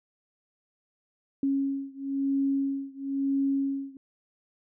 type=beating tone pair; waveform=sine; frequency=274.2 / 275.2 Hz; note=C#4 / C#4; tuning=-19 / -12 cents; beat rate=1 Hz; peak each=-28 / -29 dBFS; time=1.43-3.97 s; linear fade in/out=2 ms; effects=none